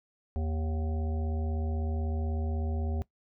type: harmonic tone with a mistuned harmonic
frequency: 78.5 Hz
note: D#2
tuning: 16 cents sharp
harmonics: 1 / 3 / 5 / 7 / 9 / 10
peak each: -29 / -39 / -43 / -46 / -48 / -49 dBFS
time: 0.36-3.02 s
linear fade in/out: 0 ms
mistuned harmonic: 10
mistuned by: -50 cents
effects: noise-tail reverb RT60 0.1 s tail -19 dB re dry